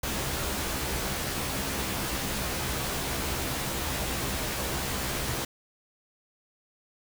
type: noise with comb filter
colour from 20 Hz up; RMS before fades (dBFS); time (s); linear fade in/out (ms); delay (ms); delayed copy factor
pink; -31; 0.03-5.45; 5; 15; +0.65
effects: none